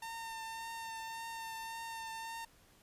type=tone with vibrato; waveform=sawtooth; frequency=906 Hz; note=A#5; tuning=50 cents flat; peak=-38 dBFS; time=0.02-2.45 s; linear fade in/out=5 ms; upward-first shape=triangle; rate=1.8 Hz; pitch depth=19 cents each way; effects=pink hiss -65 dBFS RMS until 2.82 s + resampled to 32000 Hz